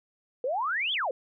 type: exponential two-way sweep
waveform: sine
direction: up then down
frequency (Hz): 474.2 to 3520 to 474.2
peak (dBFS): -26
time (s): 0.44-1.11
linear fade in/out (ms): 2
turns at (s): 0.93
effects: none